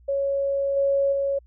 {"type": "tone with level steps", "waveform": "sine", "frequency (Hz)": 554.4, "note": "C#5", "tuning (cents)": 0, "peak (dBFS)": [-21, -18, -21], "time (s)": [0.08, 1.39], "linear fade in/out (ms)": 10, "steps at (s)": [0.76, 1.12], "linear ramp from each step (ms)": 10, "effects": ["added 60 Hz sine -50 dBFS peak until 1.46 s"]}